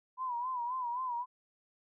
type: tone with vibrato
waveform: sine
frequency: 990 Hz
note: B5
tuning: 4 cents sharp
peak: -33 dBFS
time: 0.17-1.26 s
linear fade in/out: 50 ms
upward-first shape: sine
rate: 3.8 Hz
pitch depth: 87 cents each way
effects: none